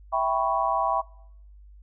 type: chord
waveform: sine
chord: C# half-diminished seventh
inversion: first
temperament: equal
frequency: 659.3 / 784 / 987.8 / 1108.7 Hz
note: E5 / G5 / B5 / C#6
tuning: 0 / 0 / 0 / 0 cents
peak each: -27 dBFS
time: 0.12-1.02 s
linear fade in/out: 20 ms
effects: noise-tail reverb RT60 0.7 s tail -23 dB re dry + added 50 Hz sine -46 dBFS peak until 1.82 s